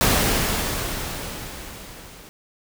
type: noise with level ramp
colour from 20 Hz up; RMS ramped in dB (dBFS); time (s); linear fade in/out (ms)
pink; -17 to -44; 0.01-2.29; 0
effects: none